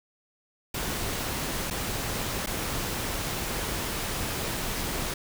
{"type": "noise with dropouts", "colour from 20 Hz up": "pink", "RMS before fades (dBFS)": -31, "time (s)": [0.74, 5.14], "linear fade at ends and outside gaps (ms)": 5, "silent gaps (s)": [[1.702, 1.708], [2.462, 2.47]], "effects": []}